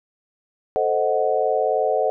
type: chord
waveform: sine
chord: A diminished seventh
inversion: none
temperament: equal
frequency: 440 / 523.3 / 622.3 / 740 Hz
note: A4 / C5 / Eb5 / Gb5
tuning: 0 / 0 / 0 / 0 cents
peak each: -23 dBFS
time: 0.76-2.1 s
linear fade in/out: 0 ms
effects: none